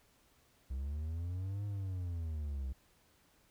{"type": "linear two-way sweep", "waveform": "triangle", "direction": "up then down", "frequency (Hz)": [63.6, 103.3, 63.6], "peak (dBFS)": -34, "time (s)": [0.7, 2.73], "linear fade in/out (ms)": 10, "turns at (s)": 1.65, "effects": ["pink hiss -69 dBFS RMS until 3.5 s"]}